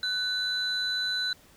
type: tone pair together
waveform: sine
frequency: 1500 / 4001 Hz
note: F#6 / B7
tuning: +23 / +22 cents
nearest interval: octave + perfect fourth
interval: 1699 cents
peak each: -30 / -27 dBFS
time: 0.03-1.33 s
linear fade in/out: 2 ms
effects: tanh soft clip ceiling -21 dBFS + pink hiss -57 dBFS RMS until 1.56 s